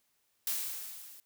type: noise with level ramp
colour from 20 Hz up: blue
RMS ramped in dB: -32 to -53 dBFS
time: 0.47-1.2 s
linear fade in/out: 2 ms
effects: white hiss -75 dBFS RMS until 1.25 s